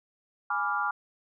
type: chord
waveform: sine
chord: G# diminished seventh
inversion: none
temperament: equal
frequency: 830.6 / 987.8 / 1174.7 / 1396.9 Hz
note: G#5 / B5 / D6 / F6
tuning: 0 / 0 / 0 / 0 cents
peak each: -32 / -35 / -31 / -30 dBFS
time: 0.5-0.91 s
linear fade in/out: 5 ms
effects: none